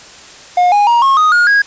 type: tone with pitch steps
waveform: triangle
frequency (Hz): 716 / 822.5 / 944.8 / 1085.3 / 1246.6 / 1432 / 1644.9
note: F5 / G#5 / A#5 / C#6 / D#6 / F6 / G#6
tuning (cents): +43 / -17 / +23 / -37 / +3 / +43 / -17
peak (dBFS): -5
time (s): 0.57-1.62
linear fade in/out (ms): 5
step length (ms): 150
effects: white hiss -36 dBFS RMS until 1.66 s + resampled to 16000 Hz